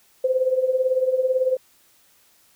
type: tone with tremolo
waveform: sine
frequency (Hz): 516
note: C5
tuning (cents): -24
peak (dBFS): -14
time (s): 0.24-1.57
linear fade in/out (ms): 5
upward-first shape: triangle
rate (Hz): 18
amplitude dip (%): 80
effects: white hiss -58 dBFS RMS until 2.55 s